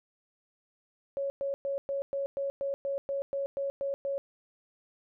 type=tone bursts; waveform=sine; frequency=554.4 Hz; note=C#5; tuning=in tune; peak=-29 dBFS; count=13; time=1.17-4.18 s; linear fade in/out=0 ms; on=130 ms; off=110 ms; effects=none